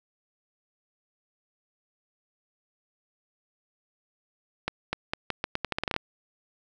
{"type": "accelerating click train", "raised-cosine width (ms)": 0.3, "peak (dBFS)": -11, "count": 14, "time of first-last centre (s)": [4.68, 5.964], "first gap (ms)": 250, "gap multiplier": 0.82, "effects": []}